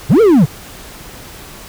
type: linear two-way sweep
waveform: triangle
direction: up then down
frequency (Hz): 83 to 476 to 122.2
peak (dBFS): -3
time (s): 0.09-0.46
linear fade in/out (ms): 20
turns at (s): 0.21
effects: pink hiss -34 dBFS RMS until 1.68 s